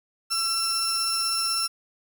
sawtooth tone pair together, 1344 / 5392 Hz, E6 / E8, +33 / +38 cents, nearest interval 2 octaves, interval 2405 cents, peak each -26 / -22 dBFS, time 0.3-1.68 s, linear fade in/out 20 ms, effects 9-bit

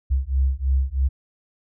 sine beating tone pair, 65.2 / 68.3 Hz, C2 / C#2, -5 / -25 cents, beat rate 3.1 Hz, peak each -21 dBFS, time 0.1-1.09 s, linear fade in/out 20 ms, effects none

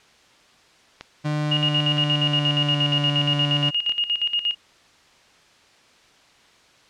click train, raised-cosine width 0.2 ms, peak -17 dBFS, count 4, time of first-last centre 1.01-3.895 s, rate 1.04 Hz
35% pulse tone with pitch glide, 150 to 145.14 Hz, D3 to D3, +37 to -20 cents, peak -20 dBFS, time 1.24-3.71 s, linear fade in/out 20 ms, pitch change -57 cents, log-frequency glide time 1.41-2.99 s
sine tone with tremolo, 2856 Hz, F7, 38 cents sharp, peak -18 dBFS, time 1.51-4.55 s, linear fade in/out 10 ms, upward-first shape square, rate 8.5 Hz, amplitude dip 75%
effects white hiss -54 dBFS RMS until 6.89 s + low-pass 5000 Hz 12 dB/octave

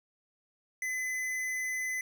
sine tone with tanh clipping, 2022 Hz, B6, 40 cents sharp, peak -33 dBFS, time 0.82-2.01 s, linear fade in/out 2 ms, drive 17 dB, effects none

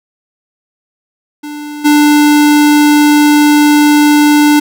square tone with level steps, 295.9 Hz, D4, 13 cents sharp, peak -22 / -5 dBFS, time 1.43-4.6 s, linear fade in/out 10 ms, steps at 1.84 s, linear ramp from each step 20 ms, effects none

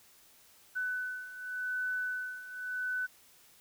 sine beating tone pair, 1500 / 1500.88 Hz, F#6 / F#6, +23 / +24 cents, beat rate 0.88 Hz, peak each -35 / -39 dBFS, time 0.75-3.07 s, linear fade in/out 20 ms, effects white hiss -61 dBFS RMS until 3.6 s

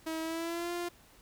sawtooth tone with pitch glide, 321.2 to 348.3 Hz, E4 to F4, -45 to -5 cents, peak -30 dBFS, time 0.06-0.89 s, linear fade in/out 10 ms, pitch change +140 cents, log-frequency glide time 0.21-0.72 s, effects pink hiss -60 dBFS RMS until 1.21 s

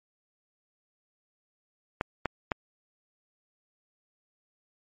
clicks, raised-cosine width 0.5 ms, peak -12 dBFS, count 3, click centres 2.011 / 2.257 / 2.518 s, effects MP3 48 kbps

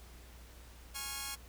5% pulse chord, Db major, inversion second, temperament equal with one note detuned, 830.6 / 1093.5 / 1396.9 Hz, Ab5 / Db6 / F6, 0 / -24 / 0 cents, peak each -32 / -30 / -34 dBFS, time 0.94-1.36 s, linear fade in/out 20 ms, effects added 60 Hz sine -53 dBFS peak until 1.48 s + pink hiss -58 dBFS RMS until 1.48 s

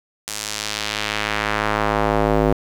square tone with band-pass filter sweep, 53 Hz, G#1, 36 cents sharp, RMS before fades -21 dBFS, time 0.27-2.53 s, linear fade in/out 5 ms, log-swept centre 8100 to 450 Hz, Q 1, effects 7-bit

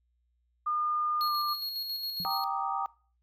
sine tone with pitch glide, 1214 to 1191.1 Hz, D#6 to D6, -43 to +24 cents, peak -27 dBFS, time 0.66-1.54 s, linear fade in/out 10 ms, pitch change -33 cents, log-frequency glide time 1.26-1.33 s
square tone with tremolo, 4307 Hz, C8, 49 cents sharp, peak -32 dBFS, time 1.21-2.44 s, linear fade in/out 0 ms, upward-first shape square, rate 7.3 Hz, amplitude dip 35%
sine tone with exponential decay, 174.61 Hz, F3, in tune, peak -35 dBFS, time 2.2-2.35 s, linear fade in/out 0 ms, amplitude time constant 31 ms
sine chord, Eb major seventh, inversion first, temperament equal, 784 / 932.3 / 1174.7 / 1244.5 Hz, G5 / Bb5 / D6 / Eb6, 0 / 0 / 0 / 0 cents, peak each -33 / -35 / -36 / -35 dBFS, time 2.25-2.86 s, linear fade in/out 0 ms
effects noise-tail reverb RT60 0.4 s tail -21 dB re dry + added 60 Hz sine -70 dBFS peak until 3.22 s

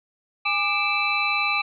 sine tone cluster, 818 / 1190 / 2340 / 2629 / 3996 Hz, G#5 / D6 / D7 / E7 / B7, -26 / +22 / -7 / -5 / +20 cents, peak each -30 / -27 / -25 / -25 / -30 dBFS, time 0.45-1.62 s, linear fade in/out 10 ms, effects none

